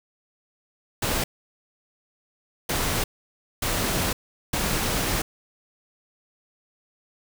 pink noise bursts at uneven times, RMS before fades -25 dBFS, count 4, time 1.02-1.24 / 2.69-3.04 / 3.62-4.13 / 4.53-5.22 s, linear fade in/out 5 ms, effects none

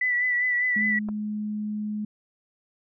sine tone with vibrato, 1975.5 Hz, B6, in tune, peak -21 dBFS, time 0.01-0.99 s, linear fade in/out 5 ms, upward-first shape sine, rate 5 Hz, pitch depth 31 cents each way
sine tone, 211.1 Hz, G#3, 29 cents sharp, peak -27 dBFS, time 0.76-2.05 s, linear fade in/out 5 ms
clicks, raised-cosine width 1 ms, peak -26 dBFS, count 2, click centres 1.087 / 1.09 s
effects none

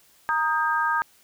sine chord, Eb major, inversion second, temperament equal with one note detuned, 932.3 / 1244.5 / 1599.1 Hz, Bb5 / Eb6 / G6, 0 / 0 / +34 cents, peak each -25 dBFS, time 0.29-1.02 s, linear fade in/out 0 ms, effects white hiss -58 dBFS RMS until 1.23 s

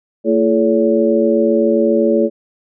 harmonic tone with a mistuned harmonic, 113 Hz, A2, 47 cents sharp, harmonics 2 / 3 / 4 / 5, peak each -16 / -16 / -16 / -16 dBFS, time 0.24-2.3 s, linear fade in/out 50 ms, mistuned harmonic 4, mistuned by -100 cents, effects none

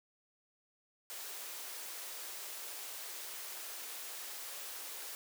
white high-pass noise, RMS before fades -45 dBFS, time 1.1-5.15 s, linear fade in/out 0 ms, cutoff 360 Hz, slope 24 dB/octave, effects none

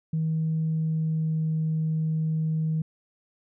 sine tone with pitch glide, 159.4 to 158.21 Hz, D#3 to D#3, +42 to +29 cents, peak -22 dBFS, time 0.13-2.82 s, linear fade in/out 5 ms, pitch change -13 cents, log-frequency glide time 0.6-1.49 s, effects tanh soft clip ceiling -19 dBFS

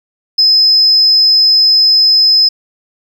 sine tone, 5100 Hz, D#8, 42 cents sharp, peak -4 dBFS, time 0.38-2.49 s, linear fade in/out 10 ms, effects tanh soft clip ceiling -1 dBFS + 7-bit

